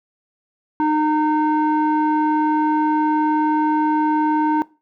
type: tone with low-pass filter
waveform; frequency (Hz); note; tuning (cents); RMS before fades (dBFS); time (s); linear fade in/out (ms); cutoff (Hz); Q
square; 306.5; D#4; -26; -18; 0.8-4.62; 0; 1100; 4.9
effects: noise-tail reverb RT60 0.3 s tail -20 dB re dry